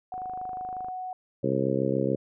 sine tone, 740 Hz, F#5, in tune, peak -32 dBFS, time 0.12-1.13 s, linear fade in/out 2 ms
click train, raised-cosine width 1 ms, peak -31 dBFS, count 20, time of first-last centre 0.14-0.885 s, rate 25.5 Hz
harmonic tone, 66.9 Hz, C2, 39 cents sharp, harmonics 2 / 3 / 4 / 5 / 6 / 7 / 8, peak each -31 / -31 / -31 / -31 / -31 / -31 / -31 dBFS, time 1.43-2.16 s, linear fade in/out 10 ms
effects none

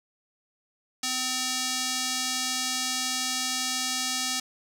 square tone with band-pass filter, 256.4 Hz, C4, 35 cents flat, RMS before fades -29 dBFS, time 1.03-4.4 s, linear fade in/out 5 ms, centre 5900 Hz, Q 1.3, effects none

